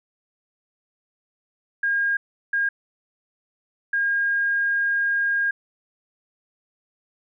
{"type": "tone bursts at uneven times", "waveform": "sine", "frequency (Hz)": 1620, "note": "G#6", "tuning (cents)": -43, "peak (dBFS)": -19, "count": 3, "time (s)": [[1.83, 2.17], [2.53, 2.69], [3.93, 5.51]], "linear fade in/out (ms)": 5, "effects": []}